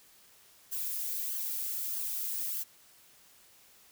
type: noise with flanger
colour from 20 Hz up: violet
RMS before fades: -35 dBFS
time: 0.71-2.64 s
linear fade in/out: 20 ms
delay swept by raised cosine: 0.63 to 2.43 ms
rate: 1.6 Hz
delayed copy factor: +0.5
effects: white hiss -60 dBFS RMS until 3.91 s